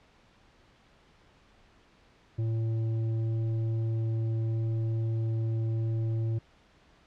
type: tone with tanh clipping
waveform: sine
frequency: 112.6 Hz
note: A2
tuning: 40 cents sharp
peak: -28 dBFS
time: 2.38-6.39 s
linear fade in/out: 10 ms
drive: 8 dB
effects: pink hiss -61 dBFS RMS until 7.06 s + low-pass 4000 Hz 12 dB/octave